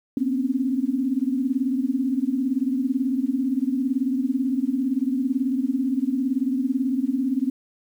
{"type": "tone cluster", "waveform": "sine", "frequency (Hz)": [240.5, 261.3, 279.2], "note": ["B3", "C4", "C#4"], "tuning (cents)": [-46, -2, 13], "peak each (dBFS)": [-27, -23, -26], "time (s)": [0.17, 7.5], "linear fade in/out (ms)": 2, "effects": ["9-bit"]}